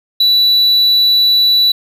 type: tone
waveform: triangle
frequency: 3950 Hz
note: B7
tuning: in tune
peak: -6 dBFS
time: 0.2-1.72 s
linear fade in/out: 5 ms
effects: none